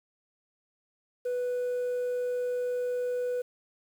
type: tone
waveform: sine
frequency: 493.9 Hz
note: B4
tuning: in tune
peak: -25 dBFS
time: 1.25-3.42 s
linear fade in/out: 10 ms
effects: tanh soft clip ceiling -27 dBFS + 9-bit